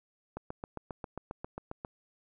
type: click train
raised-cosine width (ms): 1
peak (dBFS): -24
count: 12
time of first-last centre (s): 0.37-1.848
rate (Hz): 7.44
effects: none